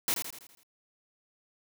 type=noise with echo; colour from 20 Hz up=white; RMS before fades=-28 dBFS; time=0.08-0.14 s; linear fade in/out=0 ms; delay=82 ms; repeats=6; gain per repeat=-6 dB; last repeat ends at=0.632 s; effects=none